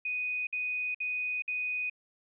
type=tone bursts; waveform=sine; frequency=2489 Hz; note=D#7; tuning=in tune; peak=-30 dBFS; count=4; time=0.05-1.898 s; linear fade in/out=5 ms; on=420 ms; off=56 ms; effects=none